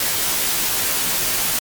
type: noise with comb filter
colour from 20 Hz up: white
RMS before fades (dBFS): -20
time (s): 0-1.59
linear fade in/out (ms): 2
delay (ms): 15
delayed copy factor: -0.85
effects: MP3 96 kbps